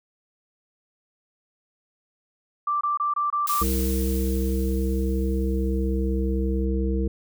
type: tone bursts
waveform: sine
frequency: 1174.7 Hz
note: D6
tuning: in tune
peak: -21 dBFS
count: 6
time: 2.67-3.63 s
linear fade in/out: 5 ms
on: 140 ms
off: 24 ms
type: noise with exponential decay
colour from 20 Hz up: blue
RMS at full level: -28 dBFS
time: 3.47-6.65 s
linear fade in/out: 2 ms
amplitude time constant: 690 ms
type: harmonic tone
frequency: 65.41 Hz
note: C2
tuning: in tune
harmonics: 1 / 3 / 5 / 7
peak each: -23 / -28 / -30 / -31 dBFS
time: 3.61-7.08 s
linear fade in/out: 5 ms
effects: none